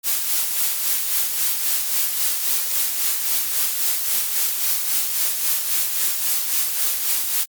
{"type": "noise with tremolo", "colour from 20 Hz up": "blue", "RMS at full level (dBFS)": -19, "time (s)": [0.03, 7.46], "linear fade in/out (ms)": 50, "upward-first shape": "sine", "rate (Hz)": 3.7, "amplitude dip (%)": 45, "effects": ["Opus 48 kbps"]}